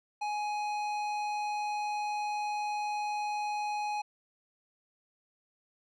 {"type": "tone with tanh clipping", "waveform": "sine", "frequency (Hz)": 836, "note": "G#5", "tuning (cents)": 11, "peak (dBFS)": -33, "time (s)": [0.21, 4.02], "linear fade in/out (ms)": 10, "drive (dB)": 14, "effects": []}